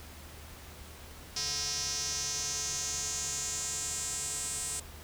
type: tone with band-pass filter sweep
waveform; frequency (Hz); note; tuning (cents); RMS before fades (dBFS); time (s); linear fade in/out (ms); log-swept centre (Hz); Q
square; 144.9; D3; -23; -35; 1.36-4.8; 5; 5400 to 8200; 4.8
effects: added 76 Hz sine -50 dBFS peak until 5.03 s + pink hiss -50 dBFS RMS until 5.03 s